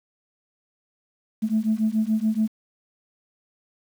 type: beating tone pair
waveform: sine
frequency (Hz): 214.9 / 221.9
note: A3 / A3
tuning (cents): -41 / +15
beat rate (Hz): 7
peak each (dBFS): -22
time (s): 1.42-2.48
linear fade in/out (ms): 20
effects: tanh soft clip ceiling -13 dBFS + 8-bit